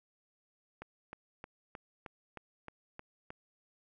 click train, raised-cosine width 0.5 ms, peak -29 dBFS, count 9, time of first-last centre 0.82-3.304 s, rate 3.22 Hz, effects none

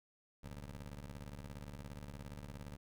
20% pulse ring-modulated tone, 72 Hz, D2, 34 cents flat, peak -39 dBFS, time 0.43-2.77 s, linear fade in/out 5 ms, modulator 27.4 Hz, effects none

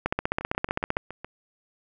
two click trains, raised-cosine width 0.5 ms, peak -9 / -21 dBFS, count 15 / 7, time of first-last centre 0.06-0.969 / 0.41-1.246 s, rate 15.4 / 7.18 Hz, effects none

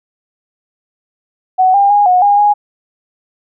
sine tone with pitch steps, 746 / 801 / 821 / 728 / 814 / 827 Hz, F#5 / G5 / G#5 / F#5 / G#5 / G#5, +14 / +37 / -20 / -28 / -35 / -8 cents, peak -6 dBFS, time 1.58-2.54 s, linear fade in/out 20 ms, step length 160 ms, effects none

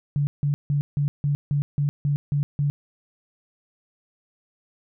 sine tone bursts, 143.9 Hz, D3, 35 cents flat, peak -19 dBFS, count 10, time 0.16-2.7 s, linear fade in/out 0 ms, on 110 ms, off 160 ms, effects none

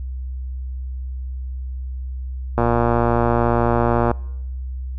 click train, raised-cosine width 1 ms, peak -4 dBFS, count 182, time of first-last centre 2.58-4.114 s, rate 118 Hz, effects noise-tail reverb RT60 0.9 s tail -24 dB re dry + added 64 Hz sine -25 dBFS peak until 4.98 s

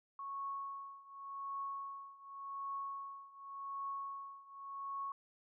sine tone with tremolo, 1104 Hz, C#6, 7 cents flat, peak -38 dBFS, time 0.19-5.12 s, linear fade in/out 2 ms, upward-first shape triangle, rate 0.88 Hz, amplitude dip 90%, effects none

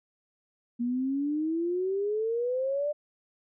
sine exponential sweep, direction up, 235.6 to 600 Hz, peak -26 dBFS, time 0.79-2.93 s, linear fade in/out 20 ms, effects none

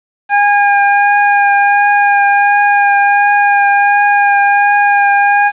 25% pulse tone with vibrato, 812 Hz, G#5, 39 cents flat, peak -3 dBFS, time 0.29-5.52 s, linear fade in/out 50 ms, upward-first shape triangle, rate 1.4 Hz, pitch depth 15 cents each way, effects resampled to 8000 Hz + 7-bit

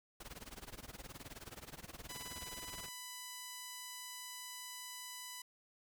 pink noise with tremolo, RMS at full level -48 dBFS, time 0.2-2.89 s, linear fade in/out 5 ms, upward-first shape sine, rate 19 Hz, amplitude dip 90%
5% pulse tone, 995 Hz, B5, 13 cents sharp, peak -34 dBFS, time 2.09-5.42 s, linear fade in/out 5 ms
effects none

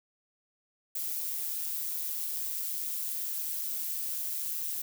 violet noise with amplitude modulation, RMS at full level -32 dBFS, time 0.95-4.82 s, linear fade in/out 5 ms, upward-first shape sine, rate 157 Hz, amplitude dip 50%, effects none

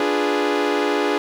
sawtooth chord, D diminished seventh, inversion none, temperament equal, 293.7 / 349.2 / 415.3 / 493.9 Hz, D4 / F4 / Ab4 / Cb5, 0 / 0 / 0 / 0 cents, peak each -19 / -22 / -17 / -23 dBFS, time 0-1.18 s, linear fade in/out 2 ms, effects low-pass 4000 Hz 12 dB/octave + 8-bit

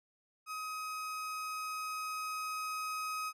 35% pulse tone with level ramp, 1263 Hz, D#6, 26 cents sharp, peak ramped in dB -37 to -34 dBFS, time 0.46-3.33 s, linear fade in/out 50 ms, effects resampled to 32000 Hz

